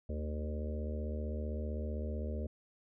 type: harmonic tone with a mistuned harmonic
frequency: 75.6 Hz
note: D#2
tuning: 49 cents flat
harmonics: 1 / 3 / 4 / 5 / 6 / 7 / 8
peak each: -36 / -43 / -54 / -49 / -48 / -48 / -49 dBFS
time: 0.09-2.47 s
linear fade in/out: 5 ms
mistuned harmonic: 4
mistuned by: +21 cents
effects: none